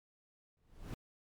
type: noise with exponential growth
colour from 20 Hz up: brown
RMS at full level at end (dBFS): -38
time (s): 0.57-0.94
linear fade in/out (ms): 0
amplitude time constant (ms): 80
effects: MP3 96 kbps